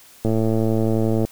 click train, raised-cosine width 2 ms, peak -8 dBFS, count 112, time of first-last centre 0.25-1.25 s, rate 111 Hz, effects white hiss -48 dBFS RMS until 1.31 s

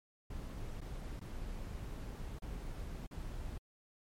brown noise with dropouts, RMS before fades -43 dBFS, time 0.3-3.58 s, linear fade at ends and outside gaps 5 ms, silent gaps 0.806-0.813 / 1.196-1.212 / 2.389-2.42 / 3.067-3.11 s, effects MP3 64 kbps

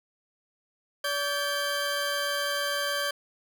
20% pulse tone pair together, 573 / 1572.7 Hz, D5 / G6, -43 / +5 cents, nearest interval octave + perfect fourth, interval 1748 cents, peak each -25 dBFS, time 1.04-3.11 s, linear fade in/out 5 ms, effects none

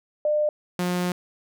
sine / sawtooth tone pair in turn, 601 / 178.68 Hz, D5 / F3, +40 / +40 cents, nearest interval octave + major sixth, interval 2100 cents, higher first, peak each -19 dBFS, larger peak neither, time 0.25-0.49 / 0.79-1.12 s, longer second, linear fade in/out 2 ms, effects none

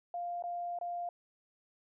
sine tone with dropouts, 699 Hz, F5, 1 cent sharp, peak -35 dBFS, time 0.14-1.09 s, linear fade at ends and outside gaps 2 ms, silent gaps 0.424-0.438 / 0.788-0.812 s, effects none

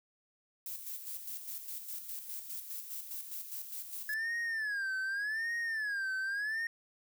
violet noise with tremolo, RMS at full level -41 dBFS, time 0.66-4.14 s, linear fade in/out 2 ms, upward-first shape square, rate 4.9 Hz, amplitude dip 50%
triangle tone with vibrato, 1694 Hz, G#6, 34 cents sharp, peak -31 dBFS, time 4.09-6.67 s, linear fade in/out 2 ms, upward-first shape sine, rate 0.85 Hz, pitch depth 170 cents each way
effects none

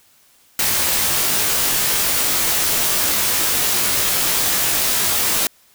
white noise with comb filter, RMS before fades -18 dBFS, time 0.59-5.47 s, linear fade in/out 2 ms, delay 18 ms, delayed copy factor -0.75, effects white hiss -54 dBFS RMS until 5.74 s

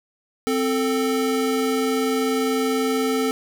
square tone pair together, 261.1 / 442 Hz, C4 / A4, -3 / +8 cents, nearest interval major sixth, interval 911 cents, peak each -23 dBFS, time 0.47-3.31 s, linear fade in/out 0 ms, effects none

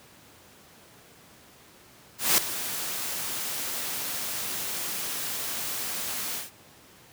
white noise with ADSR envelope, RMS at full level -19 dBFS, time 2.18-6.51 s, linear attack 200 ms, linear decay 3 ms, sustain -13 dB, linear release 160 ms, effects pink hiss -53 dBFS RMS until 7.12 s + high-pass 100 Hz 12 dB/octave

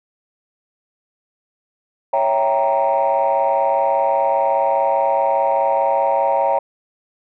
sine chord, C# diminished seventh, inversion none, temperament equal, 554.4 / 659.3 / 784 / 932.3 Hz, C#5 / E5 / G5 / Bb5, 0 / 0 / 0 / 0 cents, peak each -18 / -20 / -19 / -18 dBFS, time 2.13-6.59 s, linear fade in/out 5 ms, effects tanh soft clip ceiling -8 dBFS

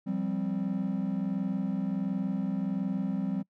triangle chord, F suspended second, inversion none, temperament equal, 174.61 / 196 / 261.6 Hz, F3 / G3 / C4, 0 / 0 / 0 cents, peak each -32 / -28 / -32 dBFS, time 0.06-3.43 s, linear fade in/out 20 ms, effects noise-tail reverb RT60 0.1 s tail -25 dB re dry + tanh soft clip ceiling -19 dBFS

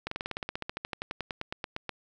slowing click train, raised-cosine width 0.3 ms, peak -17 dBFS, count 24, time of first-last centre 0.07-1.893 s, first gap 44 ms, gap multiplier 1.05, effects none

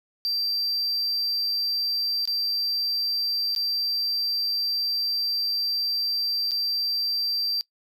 triangle tone with dropouts, 4699 Hz, D8, in tune, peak -22 dBFS, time 0.25-7.61 s, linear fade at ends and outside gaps 0 ms, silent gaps 2.254-2.275 / 3.55-3.562 / 6.51-6.517 s, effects noise-tail reverb RT60 0.1 s tail -21 dB re dry

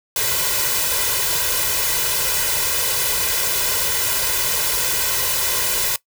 white noise with comb filter, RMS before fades -20 dBFS, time 0.16-5.96 s, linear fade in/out 2 ms, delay 2 ms, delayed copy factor +0.85, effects noise-tail reverb RT60 0.1 s tail -19 dB re dry

